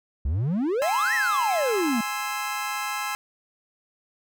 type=exponential two-way sweep; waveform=triangle; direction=up then down; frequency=62.2 to 1979 to 214.2 Hz; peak=-20 dBFS; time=0.25-2.01 s; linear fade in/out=5 ms; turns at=1.14 s
type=chord; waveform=25% pulse; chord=Ab augmented; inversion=none; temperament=equal; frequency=830.6 / 1046.5 / 1318.5 Hz; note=Ab5 / C6 / E6; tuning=0 / 0 / 0 cents; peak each=-28 dBFS; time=0.82-3.15 s; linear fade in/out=0 ms
effects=none